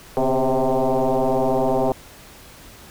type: tone with frequency modulation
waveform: sine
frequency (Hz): 123.47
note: B2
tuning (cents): 0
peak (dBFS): -16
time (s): 0.17-1.92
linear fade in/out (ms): 0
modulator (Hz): 131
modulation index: 5.7
effects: pink hiss -44 dBFS RMS until 2.9 s